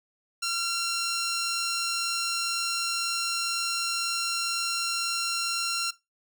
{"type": "tone", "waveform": "10% pulse", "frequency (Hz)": 1371, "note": "F6", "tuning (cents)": -32, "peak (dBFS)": -19, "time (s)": [0.42, 5.91], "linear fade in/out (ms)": 10, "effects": ["noise-tail reverb RT60 0.2 s tail -17 dB re dry"]}